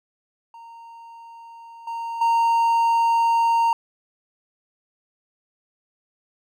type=tone with level steps; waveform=triangle; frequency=924 Hz; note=A#5; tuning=16 cents flat; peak=-38 / -25 / -14 dBFS; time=0.54-3.73 s; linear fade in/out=2 ms; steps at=1.87 / 2.21 s; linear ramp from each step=5 ms; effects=none